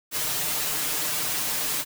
white noise with comb filter, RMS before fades -27 dBFS, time 0.11-1.85 s, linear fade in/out 50 ms, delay 6.6 ms, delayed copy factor +0.95, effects none

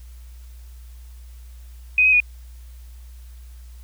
sine tone with pitch steps, 2503 / 2532 / 2460 Hz, D#7 / D#7 / D#7, +10 / +30 / -20 cents, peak -12 dBFS, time 1.98-2.202 s, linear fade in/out 2 ms, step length 74 ms, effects added 60 Hz sine -38 dBFS peak until 3.83 s + white hiss -56 dBFS RMS until 3.83 s

